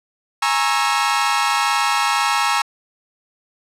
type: chord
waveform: sawtooth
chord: A# half-diminished seventh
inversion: third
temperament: equal with one note detuned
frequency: 830.6 / 932.3 / 1094.7 / 1318.5 Hz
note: G#5 / A#5 / C#6 / E6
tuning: 0 / 0 / -22 / 0 cents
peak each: -18 dBFS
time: 0.42-2.62 s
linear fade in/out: 5 ms
effects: low-pass 9000 Hz 12 dB/octave